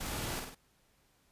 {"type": "noise with echo", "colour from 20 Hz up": "pink", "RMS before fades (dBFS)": -39, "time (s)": [0, 0.4], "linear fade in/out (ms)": 10, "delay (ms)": 50, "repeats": 3, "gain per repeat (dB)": -4, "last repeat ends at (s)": 0.55, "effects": ["pink hiss -70 dBFS RMS until 1.31 s", "resampled to 32000 Hz"]}